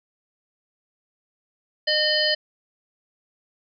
harmonic tone, 610 Hz, D#5, 34 cents flat, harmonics 1 / 3 / 5 / 7 / 8, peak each -25 / -25 / -25 / -25 / -25 dBFS, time 1.87-2.35 s, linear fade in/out 10 ms, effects none

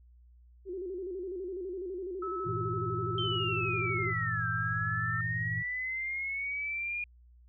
sine tone with vibrato, 370 Hz, F#4, in tune, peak -35 dBFS, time 0.65-4.14 s, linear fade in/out 50 ms, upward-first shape square, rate 12 Hz, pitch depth 79 cents each way
sine tone with pitch glide, 1300 to 1323.5 Hz, E6 to E6, -24 to +7 cents, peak -35 dBFS, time 2.22-5.21 s, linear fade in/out 5 ms, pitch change +31 cents, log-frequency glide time 2.94-3.63 s
sine chord, E diminished, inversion first, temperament equal, 98 / 116.54 / 164.81 Hz, G2 / Bb2 / E3, 0 / 0 / 0 cents, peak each -40 / -35 / -40 dBFS, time 2.45-5.63 s, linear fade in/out 20 ms
sine linear two-way sweep, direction down then up, 3136 to 1568 to 2437 Hz, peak -32 dBFS, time 3.18-7.04 s, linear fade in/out 2 ms, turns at 4.48 s
effects added 60 Hz sine -55 dBFS peak until 7.48 s

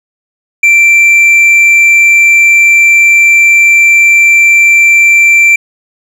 sine tone with hard clipping, 2349 Hz, D7, in tune, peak -3 dBFS, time 0.63-5.56 s, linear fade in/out 5 ms, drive 3 dB, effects none

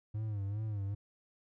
triangle tone with vibrato, 103.83 Hz, G#2, in tune, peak -32 dBFS, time 0.14-0.95 s, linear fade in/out 10 ms, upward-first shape sine, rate 2.5 Hz, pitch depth 100 cents each way, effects none

